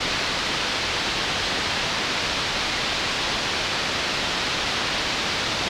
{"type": "low-pass noise", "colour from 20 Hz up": "white", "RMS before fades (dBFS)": -25, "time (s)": [0, 5.69], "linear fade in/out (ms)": 10, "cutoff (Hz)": 4600, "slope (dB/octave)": 24, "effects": []}